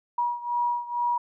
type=beating tone pair; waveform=sine; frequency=960 / 962.2 Hz; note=B5 / B5; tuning=-49 / -45 cents; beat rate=2.2 Hz; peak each=-26 / -29 dBFS; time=0.18-1.18 s; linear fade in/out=5 ms; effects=none